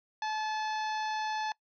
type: harmonic tone with a mistuned harmonic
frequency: 863 Hz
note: A5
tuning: 34 cents flat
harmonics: 1 / 2 / 3 / 4 / 5 / 6 / 7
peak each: -32 / -38 / -46 / -46 / -46 / -51 / -53 dBFS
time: 0.22-1.52 s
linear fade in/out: 2 ms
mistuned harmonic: 4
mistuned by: +25 cents
effects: noise-tail reverb RT60 0.1 s tail -23 dB re dry

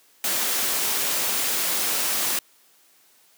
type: noise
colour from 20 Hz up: white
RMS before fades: -24 dBFS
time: 0.24-2.39 s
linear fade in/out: 2 ms
effects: white hiss -58 dBFS RMS until 3.37 s + high-pass 200 Hz 12 dB/octave

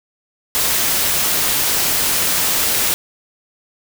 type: noise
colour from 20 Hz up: white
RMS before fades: -17 dBFS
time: 0.55-2.94 s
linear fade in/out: 0 ms
effects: none

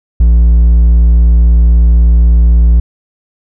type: tone with hard clipping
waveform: sine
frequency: 58.1 Hz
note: A#1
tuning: 5 cents flat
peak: -4 dBFS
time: 0.2-2.8 s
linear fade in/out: 5 ms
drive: 3 dB
effects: none

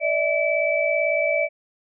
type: tone cluster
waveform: sine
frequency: 588 / 646 / 2308 Hz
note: D5 / E5 / D7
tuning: +2 / -35 / -31 cents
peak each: -23 dBFS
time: 0-1.49 s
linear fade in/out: 50 ms
effects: none

